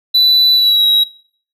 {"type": "tone with pitch glide", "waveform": "triangle", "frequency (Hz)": [3979, 3852], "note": ["B7", "B7"], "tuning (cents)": [12, -44], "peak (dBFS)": -7, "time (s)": [0.14, 1.04], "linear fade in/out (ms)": 10, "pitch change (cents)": -56, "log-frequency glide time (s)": [0.53, 0.86], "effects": ["noise-tail reverb RT60 0.5 s tail -18 dB re dry"]}